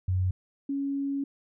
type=tone pair in turn; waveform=sine; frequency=92.5 / 278 Hz; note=F#2 / C#4; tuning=0 / +5 cents; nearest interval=octave + perfect fifth; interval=1905 cents; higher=second; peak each=-23 / -27 dBFS; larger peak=first; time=0.08-0.31 / 0.69-1.24 s; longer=second; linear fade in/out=5 ms; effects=none